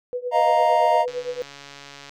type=tone with tremolo; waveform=sine; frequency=493.9 Hz; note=B4; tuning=in tune; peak=-22 dBFS; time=0.13-1.42 s; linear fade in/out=0 ms; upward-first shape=triangle; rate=8.8 Hz; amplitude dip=95%
type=chord; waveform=triangle; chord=Eb suspended second; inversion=none; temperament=equal with one note detuned; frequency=622.3 / 701.3 / 932.3 Hz; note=Eb5 / F5 / Bb5; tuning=0 / +7 / 0 cents; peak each=-18 dBFS; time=0.31-1.06 s; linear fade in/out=50 ms
type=click train; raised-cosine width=0.2 ms; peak=-23 dBFS; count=144; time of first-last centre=1.08-2.094 s; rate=141 Hz
effects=none